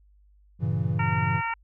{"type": "chord", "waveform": "triangle", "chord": "G diminished seventh", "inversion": "none", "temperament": "equal", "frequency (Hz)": [98, 116.54, 138.59, 164.81], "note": ["G2", "Bb2", "Db3", "Fb3"], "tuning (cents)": [0, 0, 0, 0], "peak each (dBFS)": -27, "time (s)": [0.59, 1.42], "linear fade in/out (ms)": 50}
{"type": "harmonic tone", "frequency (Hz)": 458.6, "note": "A#4", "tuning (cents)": -28, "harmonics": [2, 3, 4, 5, 6], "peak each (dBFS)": [-29, -33, -35, -33, -40], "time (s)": [0.99, 1.54], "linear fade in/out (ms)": 5}
{"effects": ["added 50 Hz sine -55 dBFS peak until 1.63 s"]}